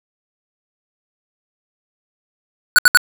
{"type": "tone bursts", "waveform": "square", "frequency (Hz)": 1474, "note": "F#6", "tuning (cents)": -7, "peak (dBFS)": -6, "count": 3, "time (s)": [2.76, 2.973], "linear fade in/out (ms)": 0, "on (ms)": 25, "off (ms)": 69, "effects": []}